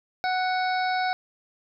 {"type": "harmonic tone with a mistuned harmonic", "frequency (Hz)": 740, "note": "F#5", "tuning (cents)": 0, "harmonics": [1, 2, 3, 5, 6, 7], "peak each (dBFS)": [-24, -30, -34, -38, -40, -41], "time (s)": [0.24, 1.13], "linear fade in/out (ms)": 0, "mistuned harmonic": 5, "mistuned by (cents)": 65, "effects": []}